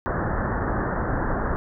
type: low-pass noise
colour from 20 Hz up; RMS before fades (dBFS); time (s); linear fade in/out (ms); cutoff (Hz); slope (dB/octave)
pink; -25; 0.06-1.56; 0; 1800; 96
effects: none